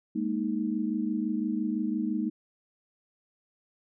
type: chord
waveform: sine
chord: Ab suspended second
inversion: none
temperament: just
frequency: 207.7 / 233.6 / 311.5 Hz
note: Ab3 / Bb3 / Eb4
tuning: 0 / +4 / +2 cents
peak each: -31 dBFS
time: 0.15-2.3 s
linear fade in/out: 10 ms
effects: none